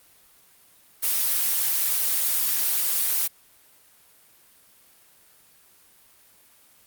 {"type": "noise", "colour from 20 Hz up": "blue", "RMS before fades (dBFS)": -23, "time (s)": [1.02, 3.28], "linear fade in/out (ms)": 20, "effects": ["white hiss -56 dBFS RMS until 6.86 s", "Opus 32 kbps"]}